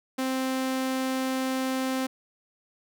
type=tone; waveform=sawtooth; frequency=261.6 Hz; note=C4; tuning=in tune; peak=-22 dBFS; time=0.18-2.07 s; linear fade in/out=10 ms; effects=none